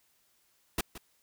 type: noise with echo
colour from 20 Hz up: pink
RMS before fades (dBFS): -29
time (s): 0.78-0.81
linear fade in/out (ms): 5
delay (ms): 170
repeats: 1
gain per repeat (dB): -15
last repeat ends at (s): 0.98
effects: white hiss -70 dBFS RMS until 1.22 s